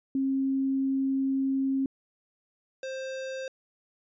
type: tone pair in turn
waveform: sine / square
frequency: 268.9 / 527 Hz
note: C4 / C5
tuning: +47 / +12 cents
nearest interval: octave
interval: 1165 cents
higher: second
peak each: -24 / -34 dBFS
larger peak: first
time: 0.15-1.86 / 2.83-3.48 s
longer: first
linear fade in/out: 2 ms
effects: resampled to 16000 Hz